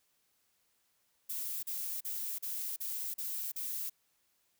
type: noise bursts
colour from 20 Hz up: violet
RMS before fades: -38 dBFS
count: 7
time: 1.29-3.898 s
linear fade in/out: 10 ms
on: 340 ms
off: 38 ms
effects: white hiss -75 dBFS RMS until 4.59 s